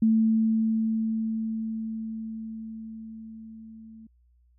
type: tone with level ramp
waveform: sine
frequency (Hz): 222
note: A3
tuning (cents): +16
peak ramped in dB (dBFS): -17 to -44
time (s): 0.02-4.07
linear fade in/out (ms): 5
effects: added 60 Hz sine -59 dBFS peak until 4.58 s